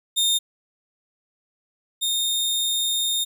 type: tone pair in turn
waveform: sawtooth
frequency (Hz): 3651 / 3665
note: A#7 / A#7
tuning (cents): -37 / -30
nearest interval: unison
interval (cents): 7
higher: second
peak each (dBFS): -15 / -18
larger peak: first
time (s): 0.16-0.39 / 2.01-3.25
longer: second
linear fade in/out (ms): 20
effects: none